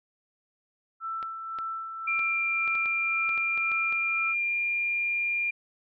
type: tone with tremolo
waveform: sine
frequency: 1330 Hz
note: E6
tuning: 15 cents sharp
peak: -30 dBFS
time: 1-4.35 s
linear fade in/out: 50 ms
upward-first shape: sine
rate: 1.9 Hz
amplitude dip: 45%
type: clicks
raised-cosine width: 0.3 ms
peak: -26 dBFS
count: 11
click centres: 1.228 / 1.587 / 2.193 / 2.677 / 2.753 / 2.858 / 3.292 / 3.377 / 3.576 / 3.717 / 3.925 s
type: tone with pitch glide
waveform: sine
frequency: 2381 to 2400 Hz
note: D7 to D7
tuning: +23 to +37 cents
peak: -25 dBFS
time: 2.07-5.51 s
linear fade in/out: 10 ms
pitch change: +14 cents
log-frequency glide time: 2.48-4.56 s
effects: none